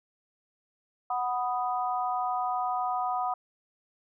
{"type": "chord", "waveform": "sine", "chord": "B major", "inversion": "second", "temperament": "equal", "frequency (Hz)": [740, 987.8, 1244.5], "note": ["F#5", "B5", "D#6"], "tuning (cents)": [0, 0, 0], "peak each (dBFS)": [-29, -33, -33], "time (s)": [1.1, 3.34], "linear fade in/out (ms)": 5, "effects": []}